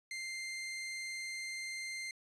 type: tone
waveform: sawtooth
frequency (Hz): 2093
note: C7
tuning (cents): 0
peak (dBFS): -36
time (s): 0.11-2.11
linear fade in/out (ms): 2
effects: resampled to 22050 Hz